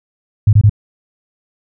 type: tone bursts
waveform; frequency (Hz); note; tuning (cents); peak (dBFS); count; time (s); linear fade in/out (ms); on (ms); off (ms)
sine; 104.7; G#2; +15; -4; 3; 0.47-0.696; 5; 60; 23
effects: none